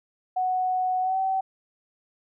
sine tone with pitch glide, 740 to 764.8 Hz, F#5 to G5, 0 to -43 cents, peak -22 dBFS, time 0.36-1.41 s, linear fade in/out 10 ms, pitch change +57 cents, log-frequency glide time 1.01-1.18 s, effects none

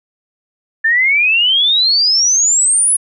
sine exponential sweep, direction up, 1760 to 10530 Hz, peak -9 dBFS, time 0.84-2.97 s, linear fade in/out 10 ms, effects none

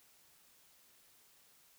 silence, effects white hiss -66 dBFS RMS until 1.78 s

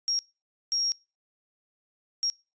sine tone bursts at uneven times, 5588 Hz, F8, in tune, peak -24 dBFS, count 3, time 0.08-0.19 / 0.72-0.92 / 2.23-2.3 s, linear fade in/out 0 ms, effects noise-tail reverb RT60 0.3 s tail -25 dB re dry + resampled to 16000 Hz

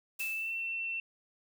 blue noise with exponential decay, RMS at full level -39 dBFS, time 0.19-0.75 s, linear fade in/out 5 ms, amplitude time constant 120 ms
sine tone with pitch glide, 2637 to 2696 Hz, E7 to E7, 0 to +38 cents, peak -33 dBFS, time 0.2-1 s, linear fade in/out 2 ms, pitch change +38 cents, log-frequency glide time 0.34-0.53 s
effects none

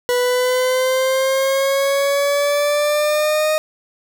40% pulse exponential sweep, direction up, 490 to 621 Hz, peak -14 dBFS, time 0.09-3.58 s, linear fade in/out 0 ms, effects none

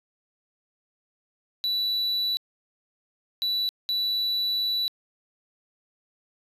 triangle tone bursts at uneven times, 3951 Hz, B7, in tune, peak -22 dBFS, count 3, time 1.64-2.37 / 3.42-3.69 / 3.89-4.88 s, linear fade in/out 0 ms, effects resampled to 32000 Hz

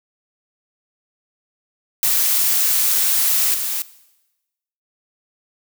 blue noise with level steps, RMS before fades -17 / -23 dBFS, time 2.03-3.82 s, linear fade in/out 0 ms, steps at 3.54 s, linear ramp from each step 5 ms, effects noise-tail reverb RT60 1.0 s tail -18 dB re dry

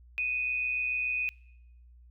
sine tone pair together, 2489 / 2616 Hz, D#7 / E7, 0 / -14 cents, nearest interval minor second, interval 86 cents, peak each -28 / -37 dBFS, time 0.18-1.29 s, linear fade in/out 0 ms, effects noise-tail reverb RT60 0.9 s tail -24 dB re dry + added 60 Hz sine -52 dBFS peak until 2.1 s

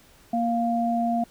sine tone pair together, 234.3 / 698.5 Hz, A#3 / F5, +9 / 0 cents, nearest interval octave + perfect fifth, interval 1891 cents, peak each -24 / -24 dBFS, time 0.33-1.24 s, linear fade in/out 5 ms, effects pink hiss -55 dBFS RMS until 1.3 s

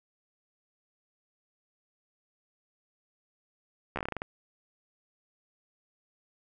slowing click train, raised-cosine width 0.5 ms, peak -18 dBFS, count 10, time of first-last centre 3.96-4.219 s, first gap 13 ms, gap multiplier 1.19, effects none

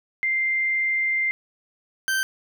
sine / 40% pulse tone pair in turn, 2093 / 1557.1 Hz, C7 / G6, 0 / -12 cents, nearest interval perfect fourth, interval 512 cents, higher first, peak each -20 dBFS, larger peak neither, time 0.23-1.31 / 2.08-2.23 s, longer first, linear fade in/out 0 ms, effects none

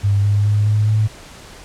sine tone with pitch steps, 100.5 / 102.26 / 104.04 / 105.86 / 107.71 Hz, G2 / G#2 / G#2 / G#2 / A2, +44 / -26 / +4 / +34 / -36 cents, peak -12 dBFS, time 0.03-1.08 s, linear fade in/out 20 ms, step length 210 ms, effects pink hiss -39 dBFS RMS until 1.64 s + low-pass 9000 Hz 12 dB/octave

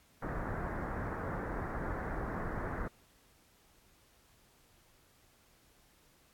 pink low-pass noise, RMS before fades -38 dBFS, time 0.22-2.88 s, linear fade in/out 5 ms, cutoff 1800 Hz, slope 48 dB/octave, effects pink hiss -66 dBFS RMS until 6.33 s + AAC 64 kbps

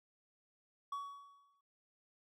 triangle tone with exponential decay, 1126 Hz, C#6, 27 cents sharp, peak -35 dBFS, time 0.92-1.61 s, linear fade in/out 5 ms, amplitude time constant 150 ms, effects none

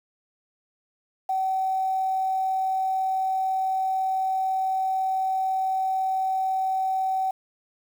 sine tone with quantisation, 761 Hz, F#5, 48 cents sharp, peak -22 dBFS, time 1.29-7.31 s, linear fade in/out 5 ms, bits 8, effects none

